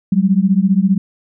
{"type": "beating tone pair", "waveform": "sine", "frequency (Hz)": [185, 200], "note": ["F#3", "G3"], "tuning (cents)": [0, 35], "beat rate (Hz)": 15, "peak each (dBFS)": -13, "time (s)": [0.12, 0.98], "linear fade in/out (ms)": 5, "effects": []}